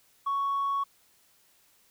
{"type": "tone with tanh clipping", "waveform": "triangle", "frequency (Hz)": 1112, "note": "C#6", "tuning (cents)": 5, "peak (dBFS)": -26, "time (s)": [0.26, 0.84], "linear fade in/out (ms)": 10, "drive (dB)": 5, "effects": ["white hiss -64 dBFS RMS until 1.9 s"]}